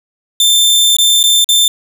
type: tone with dropouts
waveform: sawtooth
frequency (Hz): 3565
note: A7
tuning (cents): +22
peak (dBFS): -4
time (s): 0.4-1.68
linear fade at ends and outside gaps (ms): 2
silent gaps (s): 0.967-0.985 / 1.23-1.238 / 1.444-1.489
effects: none